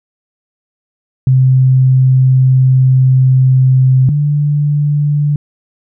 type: tone pair in turn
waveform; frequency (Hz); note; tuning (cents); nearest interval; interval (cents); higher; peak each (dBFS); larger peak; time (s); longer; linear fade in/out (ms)
sine; 130.3 / 146.64; C3 / D3; -7 / -2; major second; 205; second; -5 / -9; first; 1.27-4.09 / 4.09-5.36; first; 2
effects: none